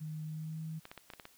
sine tone with pitch glide, 155.3 to 159.21 Hz, D#3 to D#3, -3 to +40 cents, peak -38 dBFS, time 0-0.8 s, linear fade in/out 20 ms, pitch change +43 cents, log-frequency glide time 0.26-0.6 s
clicks, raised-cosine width 0.3 ms, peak -30 dBFS, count 7, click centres 0.854 / 0.915 / 0.977 / 1.102 / 1.136 / 1.198 / 1.254 s
effects white hiss -64 dBFS RMS until 1.37 s

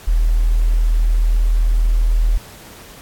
sine tone, 40.14 Hz, E1, 45 cents flat, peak -11 dBFS, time 0.07-2.38 s, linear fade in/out 10 ms, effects pink hiss -40 dBFS RMS until 3.01 s + AAC 64 kbps

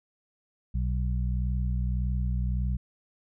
harmonic tone, 61.74 Hz, B1, in tune, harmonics 1 / 2 / 3, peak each -26 / -32 / -36 dBFS, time 0.74-2.77 s, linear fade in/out 10 ms, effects none

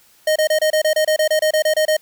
square tone bursts, 620 Hz, D#5, 6 cents flat, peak -14 dBFS, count 15, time 0.27-1.968 s, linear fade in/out 5 ms, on 88 ms, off 27 ms, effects white hiss -53 dBFS RMS until 2.01 s

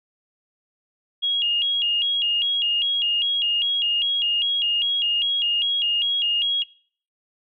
sine tone with vibrato, 3063 Hz, G7, 41 cents flat, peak -19 dBFS, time 1.22-6.64 s, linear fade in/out 20 ms, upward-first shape square, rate 2.5 Hz, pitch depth 130 cents each way, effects noise-tail reverb RT60 0.5 s tail -23 dB re dry

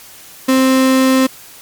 35% pulse tone, 262.2 Hz, C4, 4 cents sharp, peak -7 dBFS, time 0.48-1.27 s, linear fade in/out 10 ms, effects white hiss -38 dBFS RMS until 1.61 s + MP3 96 kbps

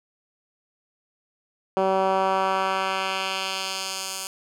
10% pulse tone with band-pass filter sweep, 190.9 Hz, G3, 46 cents flat, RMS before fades -25 dBFS, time 1.77-4.27 s, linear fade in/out 0 ms, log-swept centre 530 to 8300 Hz, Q 1, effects none

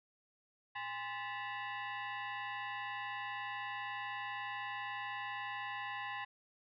sine tone with frequency modulation, 110 Hz, A2, in tune, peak -39 dBFS, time 0.75-6.25 s, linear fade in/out 10 ms, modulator 926 Hz, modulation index 2.5, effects none

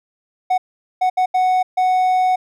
triangle tone bursts at uneven times, 740 Hz, F#5, in tune, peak -11 dBFS, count 5, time 0.5-0.58 / 1.01-1.1 / 1.17-1.26 / 1.34-1.63 / 1.77-2.36 s, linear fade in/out 10 ms, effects none

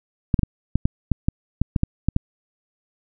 clicks, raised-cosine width 5 ms, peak -5 dBFS, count 12, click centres 0.342 / 0.392 / 0.433 / 0.756 / 0.855 / 1.117 / 1.285 / 1.616 / 1.762 / 1.834 / 2.086 / 2.164 s, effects none

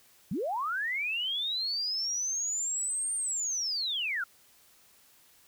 sine linear two-way sweep, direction up then down, 142.8 to 8860 to 1344 Hz, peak -29 dBFS, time 0.31-4.24 s, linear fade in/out 5 ms, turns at 3.15 s, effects white hiss -61 dBFS RMS until 5.47 s

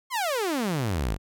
sawtooth exponential sweep, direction down, 1100 to 43.5 Hz, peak -21 dBFS, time 0.1-1.18 s, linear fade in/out 50 ms, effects none

